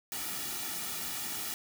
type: noise with comb filter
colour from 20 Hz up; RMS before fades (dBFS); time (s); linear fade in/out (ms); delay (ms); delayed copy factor
white; -37; 0.12-1.54; 0; 1.9; -0.7
effects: none